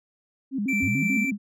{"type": "tone with vibrato", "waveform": "sine", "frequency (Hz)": 234.1, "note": "A#3", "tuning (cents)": 8, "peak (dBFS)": -24, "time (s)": [0.51, 1.38], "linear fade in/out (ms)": 50, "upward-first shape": "square", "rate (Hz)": 6.8, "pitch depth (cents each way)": 230}
{"type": "tone with tremolo", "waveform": "triangle", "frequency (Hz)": 2340, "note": "D7", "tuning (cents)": -7, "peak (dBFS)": -22, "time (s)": [0.68, 1.31], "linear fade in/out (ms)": 10, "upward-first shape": "sine", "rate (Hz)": 2.7, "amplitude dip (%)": 25}
{"type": "linear sweep", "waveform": "sine", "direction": "up", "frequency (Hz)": [83, 277.2], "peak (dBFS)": -27, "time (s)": [0.82, 1.32], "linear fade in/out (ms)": 10}
{"effects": []}